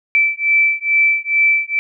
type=beating tone pair; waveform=sine; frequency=2323 / 2325.3 Hz; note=D7 / D7; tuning=-20 / -18 cents; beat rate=2.3 Hz; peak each=-15 / -15 dBFS; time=0.15-1.79 s; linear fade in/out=0 ms; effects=none